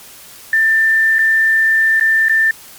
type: tone with dropouts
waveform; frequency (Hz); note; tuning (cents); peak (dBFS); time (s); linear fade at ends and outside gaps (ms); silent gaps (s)
sine; 1784; A6; +23; -9; 0.53-2.51; 2; 1.185-1.19 / 1.998-2.009 / 2.285-2.295
effects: white hiss -38 dBFS RMS until 2.78 s + MP3 96 kbps